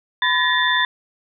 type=tone cluster; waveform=sine; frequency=1006 / 1728 / 1884 / 3546 Hz; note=B5 / A6 / A#6 / A7; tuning=+32 / -32 / +18 / +13 cents; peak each=-21 dBFS; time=0.22-0.85 s; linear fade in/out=2 ms; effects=none